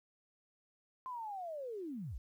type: linear sweep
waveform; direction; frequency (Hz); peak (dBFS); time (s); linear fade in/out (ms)
sine; down; 1045 to 41.61; -40; 1.06-2.18; 0
effects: 12-bit